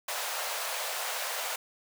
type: high-pass noise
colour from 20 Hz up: pink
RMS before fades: -34 dBFS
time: 0.08-1.56 s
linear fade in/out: 5 ms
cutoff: 520 Hz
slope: 48 dB/octave
effects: none